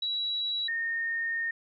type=tone pair in turn; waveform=sine; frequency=3903 / 1836.1 Hz; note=B7 / A#6; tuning=-21 / -27 cents; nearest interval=octave + minor second; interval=1306 cents; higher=first; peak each=-28 dBFS; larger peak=neither; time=0.02-0.68 / 0.68-1.51 s; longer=second; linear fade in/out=5 ms; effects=none